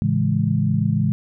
sine chord, A major seventh, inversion none, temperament equal, 110 / 138.59 / 164.81 / 207.7 Hz, A2 / C#3 / E3 / G#3, 0 / 0 / 0 / 0 cents, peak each -22 dBFS, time 0.02-1.12 s, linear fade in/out 0 ms, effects none

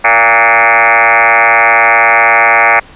sine tone with frequency modulation, 1480 Hz, F#6, in tune, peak -4 dBFS, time 0.04-2.8 s, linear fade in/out 10 ms, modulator 112 Hz, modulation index 7.6, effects pink hiss -37 dBFS RMS until 2.95 s + resampled to 8000 Hz

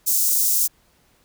white high-pass noise, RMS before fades -19 dBFS, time 0.06-0.68 s, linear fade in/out 20 ms, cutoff 5800 Hz, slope 24 dB/octave, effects pink hiss -60 dBFS RMS until 1.24 s

